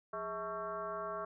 sine tone with frequency modulation, 880 Hz, A5, in tune, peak -37 dBFS, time 0.13-1.25 s, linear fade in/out 5 ms, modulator 234 Hz, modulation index 2.1, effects none

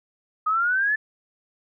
sine exponential sweep, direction up, 1242 to 1760 Hz, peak -19 dBFS, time 0.46-0.96 s, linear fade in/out 10 ms, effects none

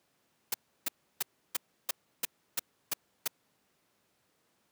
white noise bursts, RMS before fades -30 dBFS, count 9, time 0.52-3.278 s, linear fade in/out 5 ms, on 22 ms, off 320 ms, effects pink hiss -73 dBFS RMS until 4.71 s + high-pass 150 Hz 12 dB/octave

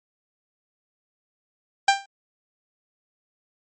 sawtooth tone with exponential decay, 791 Hz, G5, 15 cents sharp, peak -7 dBFS, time 1.88-2.06 s, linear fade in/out 5 ms, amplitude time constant 39 ms, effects MP3 32 kbps

